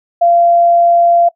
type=tone; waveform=sine; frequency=688 Hz; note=F5; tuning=26 cents flat; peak=-6 dBFS; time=0.21-1.29 s; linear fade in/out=10 ms; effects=noise-tail reverb RT60 0.1 s tail -21 dB re dry